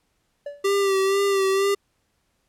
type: tone with exponential decay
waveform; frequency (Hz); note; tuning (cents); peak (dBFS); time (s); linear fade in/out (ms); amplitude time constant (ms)
triangle; 576; D5; -34; -25; 0.46-0.7; 5; 52
type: tone with vibrato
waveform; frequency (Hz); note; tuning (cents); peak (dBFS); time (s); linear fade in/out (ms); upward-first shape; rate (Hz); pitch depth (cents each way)
square; 392; G4; 0; -19; 0.64-1.75; 10; sine; 2.1; 35
effects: pink hiss -70 dBFS RMS until 2.48 s + low-pass 12000 Hz 12 dB/octave